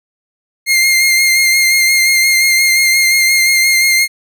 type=tone with vibrato; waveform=sawtooth; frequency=2117 Hz; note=C7; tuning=20 cents sharp; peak=-5 dBFS; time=0.66-4.08 s; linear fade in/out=50 ms; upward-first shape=sine; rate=5.7 Hz; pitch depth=25 cents each way; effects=none